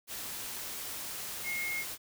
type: tone in noise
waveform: sine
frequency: 2150 Hz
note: C7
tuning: 47 cents sharp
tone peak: -33 dBFS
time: 1.43-1.85 s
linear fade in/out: 50 ms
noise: white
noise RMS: -40 dBFS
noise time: 0.07-1.98 s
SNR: +4 dB
effects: none